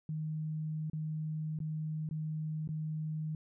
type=tone with dropouts; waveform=sine; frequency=155.56 Hz; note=D#3; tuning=in tune; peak=-34 dBFS; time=0.09-3.35 s; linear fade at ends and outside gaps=2 ms; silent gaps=0.899-0.932 / 1.589-1.602 / 2.09-2.11 / 2.676-2.689 s; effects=none